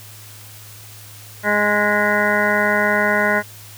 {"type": "harmonic tone with a mistuned harmonic", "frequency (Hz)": 207.7, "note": "G#3", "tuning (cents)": 0, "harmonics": [1, 2, 3, 4, 5, 7, 8, 9, 10], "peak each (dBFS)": [-24, -25, -21, -26, -25, -20, -26, -22, -25], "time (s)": [1.43, 3.43], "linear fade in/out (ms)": 50, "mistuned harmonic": 10, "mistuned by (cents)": -53, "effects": ["added 105 Hz sine -41 dBFS peak until 3.77 s", "white hiss -41 dBFS RMS until 3.77 s"]}